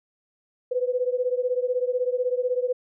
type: beating tone pair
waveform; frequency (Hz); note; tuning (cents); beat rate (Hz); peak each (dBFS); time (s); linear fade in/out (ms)
sine; 493.9 / 509.9; B4 / C5; 0 / -45; 16; -24 / -26; 0.71-2.73; 10
effects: none